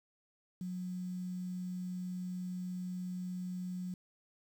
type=tone with quantisation; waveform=sine; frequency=181.7 Hz; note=F#3; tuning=31 cents flat; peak=-37 dBFS; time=0.61-3.94 s; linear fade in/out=2 ms; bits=10; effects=none